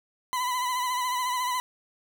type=tone with vibrato; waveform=40% pulse; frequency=1001 Hz; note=B5; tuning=23 cents sharp; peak=-25 dBFS; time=0.33-1.6 s; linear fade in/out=0 ms; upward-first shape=sine; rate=14 Hz; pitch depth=43 cents each way; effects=none